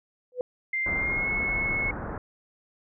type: tone with exponential growth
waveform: sine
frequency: 498.8 Hz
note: B4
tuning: 17 cents sharp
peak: -21 dBFS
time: 0.32-0.41 s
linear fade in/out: 1 ms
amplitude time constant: 19 ms
type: tone with pitch glide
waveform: sine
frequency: 2093 to 2188 Hz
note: C7 to C#7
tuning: 0 to -23 cents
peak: -25 dBFS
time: 0.73-1.91 s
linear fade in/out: 5 ms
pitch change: +77 cents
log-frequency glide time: 0.95-1.29 s
type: low-pass noise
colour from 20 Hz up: pink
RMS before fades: -34 dBFS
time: 0.86-2.18 s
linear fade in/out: 2 ms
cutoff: 1700 Hz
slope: 48 dB/octave
effects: none